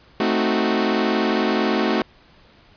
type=chord; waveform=sawtooth; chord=A diminished seventh; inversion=none; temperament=equal; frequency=220 / 261.6 / 311.1 / 370 Hz; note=A3 / C4 / Eb4 / Gb4; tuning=0 / 0 / 0 / 0 cents; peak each=-18 / -21 / -21 / -19 dBFS; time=0.2-2.02 s; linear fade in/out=2 ms; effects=pink hiss -52 dBFS RMS until 2.76 s + resampled to 11025 Hz